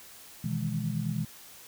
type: chord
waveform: sine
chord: E major seventh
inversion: second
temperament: equal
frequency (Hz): 123.47 / 155.56 / 164.81 / 207.7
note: B2 / D#3 / E3 / G#3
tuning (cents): 0 / 0 / 0 / 0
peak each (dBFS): -34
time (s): 0.44-1.25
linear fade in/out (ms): 5
effects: white hiss -50 dBFS RMS until 1.67 s